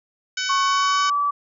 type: harmonic tone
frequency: 753 Hz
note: F#5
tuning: 30 cents sharp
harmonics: 2 / 3 / 4 / 5 / 6 / 7 / 8 / 9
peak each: -27 / -32 / -29 / -34 / -36 / -30 / -36 / -35 dBFS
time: 0.37-1.1 s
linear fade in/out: 5 ms
type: tone with pitch glide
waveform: sine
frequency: 1100 to 1152.7 Hz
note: C#6 to D6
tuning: -14 to -33 cents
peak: -18 dBFS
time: 0.49-1.31 s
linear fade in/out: 10 ms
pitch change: +81 cents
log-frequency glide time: 0.65-1.12 s
effects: none